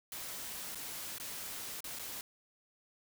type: noise with dropouts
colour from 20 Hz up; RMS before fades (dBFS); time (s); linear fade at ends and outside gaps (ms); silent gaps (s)
white; -43; 0.12-2.21; 1; 0.748-0.755 / 1.183-1.199 / 1.805-1.842 / 1.988-1.994
effects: none